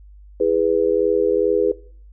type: chord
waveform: sine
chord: E major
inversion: none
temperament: just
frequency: 329.6 / 412 / 494.4 Hz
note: E4 / G#4 / B4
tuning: 0 / -14 / +2 cents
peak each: -24 / -18 / -18 dBFS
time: 0.4-1.72 s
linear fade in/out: 5 ms
effects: noise-tail reverb RT60 0.5 s tail -20 dB re dry + added 50 Hz sine -41 dBFS peak until 2.12 s